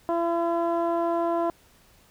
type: tone with low-pass filter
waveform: 15% pulse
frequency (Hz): 338.3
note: E4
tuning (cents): +45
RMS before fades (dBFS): -25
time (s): 0.09-1.5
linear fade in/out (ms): 0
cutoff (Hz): 830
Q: 1.4
effects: pink hiss -58 dBFS RMS until 2.1 s